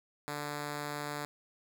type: tone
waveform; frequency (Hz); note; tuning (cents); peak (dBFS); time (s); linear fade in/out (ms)
5% pulse; 146.83; D3; 0; -25; 0.28-1.25; 0
effects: none